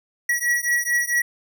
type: beating tone pair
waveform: square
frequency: 1923 / 1927.5 Hz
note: B6 / B6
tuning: -47 / -43 cents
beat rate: 4.5 Hz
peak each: -23 dBFS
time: 0.29-1.22 s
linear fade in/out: 5 ms
effects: none